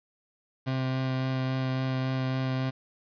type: tone with vibrato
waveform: 30% pulse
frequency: 130.81 Hz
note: C3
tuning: in tune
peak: -24 dBFS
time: 0.66-2.71 s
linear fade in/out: 20 ms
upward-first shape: sine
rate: 3.6 Hz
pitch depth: 9 cents each way
effects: resampled to 11025 Hz + 9-bit